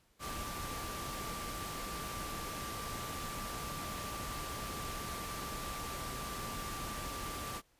sine tone in noise, 1174.7 Hz, D6, in tune, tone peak -44 dBFS, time 0.19-7.62 s, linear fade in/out 50 ms, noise pink, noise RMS -42 dBFS, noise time 0.19-7.62 s, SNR -5 dB, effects pink hiss -71 dBFS RMS until 7.79 s + resampled to 32000 Hz

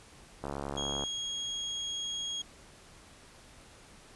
click train, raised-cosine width 1 ms, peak -22 dBFS, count 43, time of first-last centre 0.44-1.037 s, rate 70.3 Hz
35% pulse tone, 3286 Hz, G#7, 19 cents flat, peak -32 dBFS, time 0.77-2.42 s, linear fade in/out 5 ms
effects pink hiss -55 dBFS RMS until 4.15 s + resampled to 24000 Hz

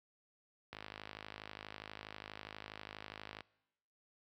click train, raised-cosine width 0.3 ms, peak -29 dBFS, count 141, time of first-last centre 0.73-3.407 s, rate 52.3 Hz, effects noise-tail reverb RT60 0.9 s tail -23 dB re dry + high-pass 60 Hz 12 dB/octave

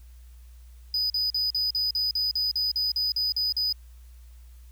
triangle tone bursts, 4978 Hz, D#8, in tune, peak -22 dBFS, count 14, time 0.94-3.726 s, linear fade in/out 2 ms, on 160 ms, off 42 ms, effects added 60 Hz sine -45 dBFS peak until 4.71 s + white hiss -63 dBFS RMS until 4.71 s

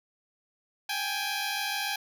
10% pulse tone pair together, 789 / 835.9 Hz, G5 / G#5, +11 / +11 cents, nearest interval minor second, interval 100 cents, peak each -24 / -24 dBFS, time 0.89-1.96 s, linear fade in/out 5 ms, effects none

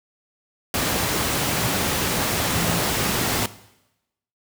sine tone in noise, 169.9 Hz, F3, 47 cents flat, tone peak -26 dBFS, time 2.56-2.79 s, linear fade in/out 2 ms, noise pink, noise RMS -22 dBFS, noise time 0.74-3.46 s, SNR -7 dB, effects noise-tail reverb RT60 0.9 s tail -17 dB re dry + high-pass 80 Hz 12 dB/octave

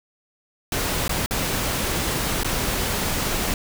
pink noise with dropouts, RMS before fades -24 dBFS, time 0.72-3.54 s, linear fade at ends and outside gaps 2 ms, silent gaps 1.08-1.093 / 1.261-1.309 / 2.434-2.445 s, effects none

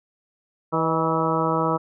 harmonic tone with a mistuned harmonic, 162.3 Hz, E3, 27 cents flat, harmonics 1 / 2 / 3 / 4 / 5 / 6 / 7 / 8, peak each -27 / -27 / -26 / -29 / -31 / -27 / -29 / -27 dBFS, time 0.72-1.78 s, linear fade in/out 20 ms, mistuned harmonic 4, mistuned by -44 cents, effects none

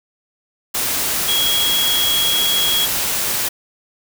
sine tone in noise, 3312 Hz, G#7, 5 cents flat, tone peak -16 dBFS, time 1.28-2.86 s, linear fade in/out 10 ms, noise white, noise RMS -20 dBFS, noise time 0.74-3.49 s, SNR +1 dB, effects none

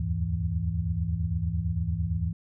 sine tone cluster, 76.2 / 85.1 / 102.6 / 164.5 Hz, D#2 / F2 / G#2 / E3, -36 / -44 / -21 / -3 cents, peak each -31 dBFS, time 0-2.33 s, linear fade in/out 5 ms, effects none

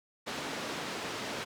pink band-pass noise, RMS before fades -38 dBFS, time 0.26-1.45 s, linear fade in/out 20 ms, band 220 to 5300 Hz, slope 12 dB/octave, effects none

